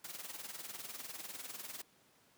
white noise with tremolo, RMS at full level -44 dBFS, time 0.04-1.82 s, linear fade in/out 5 ms, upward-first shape sine, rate 20 Hz, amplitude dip 70%, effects pink hiss -68 dBFS RMS until 2.37 s + high-pass 150 Hz 12 dB/octave

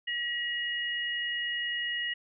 sine tone pair together, 1913.8 / 2884 Hz, A#6 / F#7, +45 / -45 cents, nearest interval perfect fifth, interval 710 cents, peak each -32 / -33 dBFS, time 0.07-2.14 s, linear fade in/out 10 ms, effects none

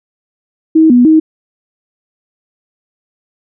sine tone with pitch steps, 318.8 / 244.9 / 315.4 Hz, D#4 / B3 / D#4, +42 / -14 / +24 cents, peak -3 dBFS, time 0.75-1.2 s, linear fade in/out 10 ms, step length 150 ms, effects none

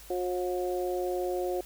harmonic tone, 180 Hz, F#3, 47 cents flat, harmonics 2 / 3 / 4, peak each -30 / -34 / -36 dBFS, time 0.1-1.61 s, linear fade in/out 5 ms, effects added 50 Hz sine -51 dBFS peak until 1.65 s + white hiss -51 dBFS RMS until 1.65 s

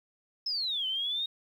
sine exponential two-way sweep, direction down then up, 5274 to 3023 to 3757 Hz, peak -29 dBFS, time 0.46-1.26 s, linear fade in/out 5 ms, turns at 0.87 s, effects 10-bit

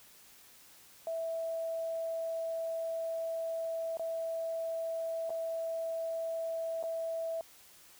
sine tone with dropouts, 657 Hz, E5, 6 cents flat, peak -33 dBFS, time 1.07-7.41 s, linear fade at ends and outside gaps 1 ms, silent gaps 3.971-3.995 / 5.295-5.303 / 6.828-6.837 s, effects white hiss -58 dBFS RMS until 7.99 s

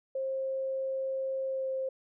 sine tone with pitch glide, 532 to 528 Hz, C5 to C5, +29 to +16 cents, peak -30 dBFS, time 0.15-1.89 s, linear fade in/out 5 ms, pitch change -13 cents, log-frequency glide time 1.47-1.69 s, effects none

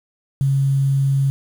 sine tone with quantisation, 137 Hz, C#3, 20 cents flat, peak -14 dBFS, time 0.41-1.3 s, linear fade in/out 0 ms, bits 7, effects none

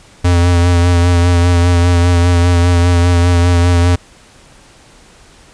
square tone with vibrato, 87.31 Hz, F2, in tune, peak -8 dBFS, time 0.24-3.96 s, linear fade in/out 10 ms, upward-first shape sine, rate 5 Hz, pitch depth 28 cents each way, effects pink hiss -43 dBFS RMS until 5.53 s + resampled to 22050 Hz

